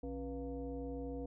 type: tone with frequency modulation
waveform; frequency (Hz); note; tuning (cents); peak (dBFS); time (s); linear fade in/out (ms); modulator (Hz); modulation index
sine; 273.2; C#4; -25; -39; 0.03-1.26; 5; 213; 1.3
effects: none